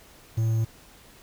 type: tone with quantisation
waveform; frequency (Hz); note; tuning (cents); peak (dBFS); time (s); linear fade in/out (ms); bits
triangle; 112.2; A2; +34; -19; 0.37-0.65; 10; 8
effects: pink hiss -52 dBFS RMS until 1.22 s